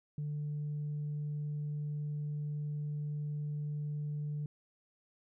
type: tone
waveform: sine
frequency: 148.2 Hz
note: D3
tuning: 16 cents sharp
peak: -33 dBFS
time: 0.18-4.46 s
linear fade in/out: 2 ms
effects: tanh soft clip ceiling -32 dBFS